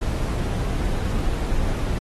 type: noise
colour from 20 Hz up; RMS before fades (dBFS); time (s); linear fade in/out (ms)
brown; -23; 0.01-1.99; 10
effects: AAC 32 kbps